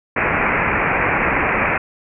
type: low-pass noise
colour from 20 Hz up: white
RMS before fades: -18 dBFS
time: 0.16-1.78 s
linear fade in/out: 5 ms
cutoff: 2500 Hz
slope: 96 dB/octave
effects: none